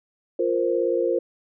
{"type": "chord", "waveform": "sine", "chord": "F suspended fourth", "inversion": "none", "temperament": "just", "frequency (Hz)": [349.2, 465.6, 523.8], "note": ["F4", "Bb4", "C5"], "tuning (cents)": [0, -2, 2], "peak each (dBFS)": -24, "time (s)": [0.39, 1.19], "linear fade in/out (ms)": 5, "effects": []}